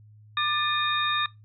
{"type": "tone cluster", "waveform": "sine", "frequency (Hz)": [1194, 1762, 2446, 3691], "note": ["D6", "A6", "D#7", "A#7"], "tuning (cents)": [28, 2, -30, -18], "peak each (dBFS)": [-26, -30, -32, -27], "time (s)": [0.37, 1.26], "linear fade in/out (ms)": 2, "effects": ["noise-tail reverb RT60 0.2 s tail -22 dB re dry", "added 106 Hz sine -49 dBFS peak until 1.44 s"]}